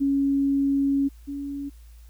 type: tone pair in turn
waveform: sine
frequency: 277.2 / 281.6 Hz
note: C#4 / C#4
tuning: 0 / +27 cents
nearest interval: unison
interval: 27 cents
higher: second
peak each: -19 / -29 dBFS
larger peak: first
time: 0-1.09 / 1.27-1.7 s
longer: first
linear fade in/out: 20 ms
effects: added 57 Hz sine -44 dBFS peak until 2.09 s + white hiss -61 dBFS RMS until 2.09 s